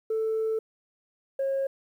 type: tone pair in turn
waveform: sine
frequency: 441.8 / 542.8 Hz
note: A4 / C#5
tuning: +7 / -36 cents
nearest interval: major third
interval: 357 cents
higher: second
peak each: -23 dBFS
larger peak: neither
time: 0.1-0.59 / 1.39-1.67 s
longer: first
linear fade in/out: 5 ms
effects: tanh soft clip ceiling -22 dBFS + 10-bit